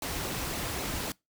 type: noise with flanger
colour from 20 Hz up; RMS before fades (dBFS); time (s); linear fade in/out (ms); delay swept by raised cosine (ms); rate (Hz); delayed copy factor
pink; -34; 0.02-1.12; 2; 0.58 to 5.38; 3.8; -0.5
effects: noise-tail reverb RT60 0.2 s tail -23 dB re dry